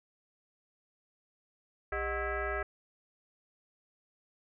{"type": "tone with frequency modulation", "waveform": "sine", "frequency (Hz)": 620, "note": "D#5", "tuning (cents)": -6, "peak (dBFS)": -31, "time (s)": [1.92, 2.63], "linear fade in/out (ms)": 5, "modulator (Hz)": 340, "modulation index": 3.9, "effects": []}